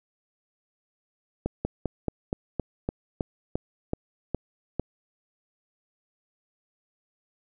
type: slowing click train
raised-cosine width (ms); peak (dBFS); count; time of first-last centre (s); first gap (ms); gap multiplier
2; -13; 12; 1.46-4.796; 190; 1.09
effects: none